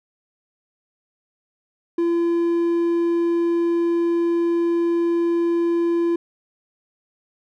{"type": "tone", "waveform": "triangle", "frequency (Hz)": 340, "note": "F4", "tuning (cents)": -46, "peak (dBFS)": -15, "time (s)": [1.98, 6.16], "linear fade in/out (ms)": 5, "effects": []}